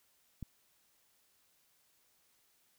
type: click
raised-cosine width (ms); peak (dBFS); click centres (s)
5; -29; 0.427
effects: white hiss -72 dBFS RMS until 2.78 s